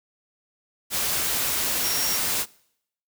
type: tone in noise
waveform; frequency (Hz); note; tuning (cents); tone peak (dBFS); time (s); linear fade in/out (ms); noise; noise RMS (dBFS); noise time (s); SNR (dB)
sine; 5588; F8; 0; -28; 1.81-2.2; 50; white; -25; 0.9-2.46; -6
effects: noise-tail reverb RT60 0.7 s tail -23 dB re dry